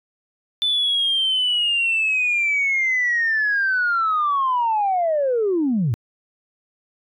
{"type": "linear sweep", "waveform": "sine", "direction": "down", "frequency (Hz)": [3522, 101.4], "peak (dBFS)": -16, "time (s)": [0.62, 5.94], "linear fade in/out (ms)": 0, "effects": ["tanh soft clip ceiling -13 dBFS"]}